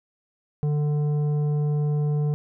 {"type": "tone with tanh clipping", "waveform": "sine", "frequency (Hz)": 148.2, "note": "D3", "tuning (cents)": 16, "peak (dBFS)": -22, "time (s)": [0.63, 2.34], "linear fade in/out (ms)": 0, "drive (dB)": 9, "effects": []}